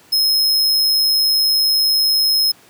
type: tone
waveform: 45% pulse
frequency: 5150 Hz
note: E8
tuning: 41 cents flat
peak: -13 dBFS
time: 0.12-2.52 s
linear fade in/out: 10 ms
effects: pink hiss -48 dBFS RMS until 2.69 s + high-pass 150 Hz 12 dB/octave